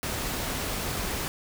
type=noise; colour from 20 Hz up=pink; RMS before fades=-31 dBFS; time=0.03-1.28 s; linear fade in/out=0 ms; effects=none